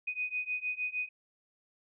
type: beating tone pair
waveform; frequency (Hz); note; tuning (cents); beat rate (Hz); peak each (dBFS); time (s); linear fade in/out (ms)
sine; 2489 / 2495.5; D#7 / D#7; 0 / +5; 6.5; -36 / -35; 0.07-1.09; 10
effects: none